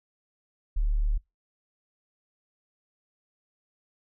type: tone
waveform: sine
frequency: 36.93 Hz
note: D1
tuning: 10 cents sharp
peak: -22 dBFS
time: 0.76-1.18 s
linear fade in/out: 10 ms
effects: noise-tail reverb RT60 0.2 s tail -23 dB re dry